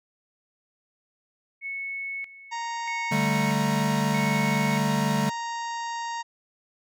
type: tone with tremolo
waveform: sine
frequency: 2204 Hz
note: C#7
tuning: 11 cents flat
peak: -30 dBFS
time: 1.61-4.85 s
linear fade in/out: 50 ms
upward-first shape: square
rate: 0.79 Hz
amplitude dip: 80%
type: harmonic tone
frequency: 932.3 Hz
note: A#5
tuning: in tune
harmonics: 1 / 2 / 3 / 4 / 5 / 6 / 7 / 8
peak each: -30 / -38 / -45 / -46 / -46 / -48 / -46 / -50 dBFS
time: 2.51-6.23 s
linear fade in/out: 20 ms
type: chord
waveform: square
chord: D suspended fourth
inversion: none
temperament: equal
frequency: 146.83 / 196 / 220 Hz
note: D3 / G3 / A3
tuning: 0 / 0 / 0 cents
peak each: -28 dBFS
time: 3.11-5.3 s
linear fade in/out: 10 ms
effects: none